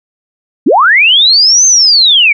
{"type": "linear two-way sweep", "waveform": "sine", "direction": "up then down", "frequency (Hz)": [194.3, 6340, 2202], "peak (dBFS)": -3, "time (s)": [0.66, 2.33], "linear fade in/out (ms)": 10, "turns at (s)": 1.66, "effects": []}